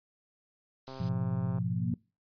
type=noise; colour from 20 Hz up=violet; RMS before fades=-38 dBFS; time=0.87-1.09 s; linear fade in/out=2 ms
type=click train; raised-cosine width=1 ms; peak=-31 dBFS; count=94; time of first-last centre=0.88-1.585 s; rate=132 Hz
type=chord; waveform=sine; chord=F diminished; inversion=first; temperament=equal with one note detuned; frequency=105.4 / 123.47 / 174.61 Hz; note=Ab2 / Cb3 / F3; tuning=+26 / 0 / 0 cents; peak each=-35 / -33 / -32 dBFS; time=1-1.94 s; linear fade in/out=5 ms
type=tone with exponential growth; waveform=sine; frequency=234.4 Hz; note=A#3; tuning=10 cents sharp; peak=-30 dBFS; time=1.52-1.94 s; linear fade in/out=2 ms; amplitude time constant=90 ms
effects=noise-tail reverb RT60 0.3 s tail -24 dB re dry + resampled to 11025 Hz